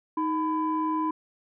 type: tone pair together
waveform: sine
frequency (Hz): 313.4 / 1002.8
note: D#4 / B5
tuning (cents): +13 / +26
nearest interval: octave + minor sixth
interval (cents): 2013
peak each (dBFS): -26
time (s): 0.17-1.11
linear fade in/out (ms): 5
effects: tanh soft clip ceiling -18 dBFS